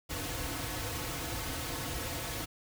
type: noise with comb filter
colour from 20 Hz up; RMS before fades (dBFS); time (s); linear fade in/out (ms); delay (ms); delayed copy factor
pink; -37; 0.09-2.46; 20; 5; -0.9
effects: none